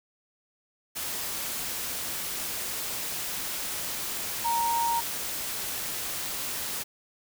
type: tone in noise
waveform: sine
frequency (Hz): 932.3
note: A#5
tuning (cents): 0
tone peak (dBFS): -24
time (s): 4.44-5.01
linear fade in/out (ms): 20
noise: white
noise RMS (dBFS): -33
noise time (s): 0.95-6.84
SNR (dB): +6
effects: none